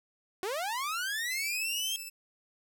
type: linear sweep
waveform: sawtooth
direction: up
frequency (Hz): 353.5 to 3250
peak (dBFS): -28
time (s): 0.43-1.96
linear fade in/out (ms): 0
type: tone with tremolo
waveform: 10% pulse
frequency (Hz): 2637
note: E7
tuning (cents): 0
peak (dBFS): -30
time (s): 1.3-2.1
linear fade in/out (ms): 20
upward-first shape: square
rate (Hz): 13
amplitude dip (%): 25
effects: none